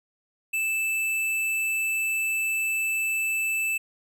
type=tone with hard clipping; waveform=sine; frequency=2637 Hz; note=E7; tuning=in tune; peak=-25 dBFS; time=0.53-3.78 s; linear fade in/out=10 ms; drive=14 dB; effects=none